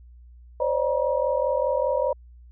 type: tone cluster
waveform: sine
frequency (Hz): 516 / 561 / 601 / 955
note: C5 / C#5 / D5 / A#5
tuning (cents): -24 / +21 / +40 / +42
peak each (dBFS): -25 / -26 / -26 / -29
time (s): 0.6-2.13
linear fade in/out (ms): 5
effects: added 60 Hz sine -45 dBFS peak until 2.51 s